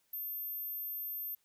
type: tone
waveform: sine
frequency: 13360 Hz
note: G#9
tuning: 9 cents sharp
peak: -37 dBFS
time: 0.13-1.35 s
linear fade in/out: 5 ms
effects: white hiss -75 dBFS RMS until 1.44 s